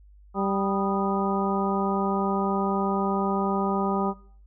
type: harmonic tone with a mistuned harmonic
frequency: 196 Hz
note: G3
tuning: in tune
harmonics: 1 / 2 / 3 / 4 / 5 / 6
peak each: -27 / -29 / -34 / -30 / -33 / -32 dBFS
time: 0.34-4.14 s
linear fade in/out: 50 ms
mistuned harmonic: 6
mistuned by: +85 cents
effects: noise-tail reverb RT60 0.5 s tail -18 dB re dry + added 50 Hz sine -49 dBFS peak until 4.46 s